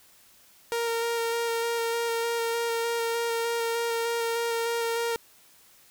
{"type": "tone with vibrato", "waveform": "sawtooth", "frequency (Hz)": 464, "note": "A#4", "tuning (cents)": -8, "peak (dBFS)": -22, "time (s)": [0.72, 5.16], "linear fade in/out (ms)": 0, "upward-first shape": "square", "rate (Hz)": 3.3, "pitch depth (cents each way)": 11, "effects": ["white hiss -57 dBFS RMS until 5.9 s"]}